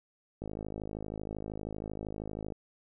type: click train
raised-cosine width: 2 ms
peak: -25 dBFS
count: 112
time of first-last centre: 0.42-2.522 s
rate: 52.8 Hz
effects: none